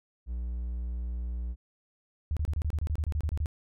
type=tone; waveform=triangle; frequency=59.9 Hz; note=A#1; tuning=48 cents sharp; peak=-29 dBFS; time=0.26-1.56 s; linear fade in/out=50 ms
type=tone bursts; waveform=sine; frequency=76 Hz; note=D#2; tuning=40 cents flat; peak=-26 dBFS; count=14; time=2.31-3.459 s; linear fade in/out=0 ms; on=57 ms; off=27 ms
effects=none